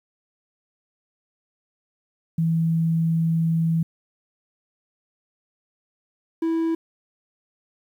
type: tone pair in turn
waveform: sine / triangle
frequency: 163.9 / 327.8 Hz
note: E3 / E4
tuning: -10 / -10 cents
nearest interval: octave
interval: 1200 cents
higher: second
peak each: -18 dBFS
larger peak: neither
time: 2.38-3.83 / 6.42-6.75 s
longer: first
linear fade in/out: 5 ms
effects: 9-bit